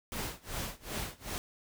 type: noise with tremolo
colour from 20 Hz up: pink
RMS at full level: -36 dBFS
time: 0.12-1.38 s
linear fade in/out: 0 ms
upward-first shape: sine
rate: 2.6 Hz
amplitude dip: 95%
effects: none